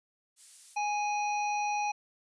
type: noise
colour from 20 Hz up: violet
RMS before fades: -46 dBFS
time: 0.36-0.78 s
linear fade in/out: 50 ms
type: harmonic tone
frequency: 830.6 Hz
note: G#5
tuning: in tune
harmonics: 1 / 3 / 5 / 7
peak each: -29 / -36 / -49 / -44 dBFS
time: 0.76-1.92 s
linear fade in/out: 10 ms
effects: resampled to 22050 Hz